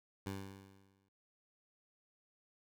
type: tone with exponential decay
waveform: 15% pulse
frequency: 97.4 Hz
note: G2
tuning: 11 cents flat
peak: -32 dBFS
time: 0.26-1.09 s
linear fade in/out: 5 ms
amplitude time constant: 180 ms
effects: none